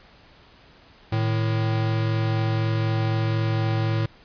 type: tone pair together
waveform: square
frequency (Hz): 110.8 / 154.81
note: A2 / D#3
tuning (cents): +13 / -8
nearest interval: tritone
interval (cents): 579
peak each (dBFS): -22 / -30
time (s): 1.12-4.06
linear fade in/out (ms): 5
effects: pink hiss -52 dBFS RMS until 4.24 s + resampled to 11025 Hz